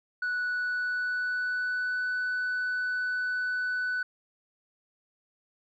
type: tone with pitch glide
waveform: sine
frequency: 1477 to 1494.2 Hz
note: F#6 to F#6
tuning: -3 to +17 cents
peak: -25 dBFS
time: 0.22-4.03 s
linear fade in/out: 5 ms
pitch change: +20 cents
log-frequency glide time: 0.48-2.06 s
effects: tanh soft clip ceiling -26 dBFS